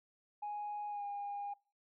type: tone with pitch glide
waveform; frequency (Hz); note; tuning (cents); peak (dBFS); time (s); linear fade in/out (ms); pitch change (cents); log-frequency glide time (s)
sine; 830.6 to 811.6; G#5 to G#5; 0 to -40; -37; 0.42-1.54; 10; -40; 0.89-1.04
effects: noise-tail reverb RT60 0.4 s tail -26 dB re dry + tanh soft clip ceiling -35 dBFS